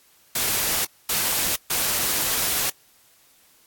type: noise bursts at uneven times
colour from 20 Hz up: white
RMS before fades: -23 dBFS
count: 3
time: 0.35-0.85 / 1.09-1.56 / 1.7-2.7 s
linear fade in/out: 5 ms
effects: white hiss -57 dBFS RMS until 3.66 s + AAC 64 kbps